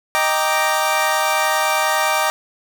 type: chord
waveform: 25% pulse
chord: Eb major seventh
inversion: none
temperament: equal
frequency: 622.3 / 784 / 932.3 / 1174.7 Hz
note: Eb5 / G5 / Bb5 / D6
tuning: 0 / 0 / 0 / 0 cents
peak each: -18 dBFS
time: 0.15-2.3 s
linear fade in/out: 0 ms
effects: none